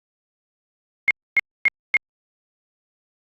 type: tone bursts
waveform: sine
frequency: 2149 Hz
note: C7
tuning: 46 cents sharp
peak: -12 dBFS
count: 4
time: 1.08-1.968 s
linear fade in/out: 0 ms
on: 27 ms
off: 260 ms
effects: Opus 48 kbps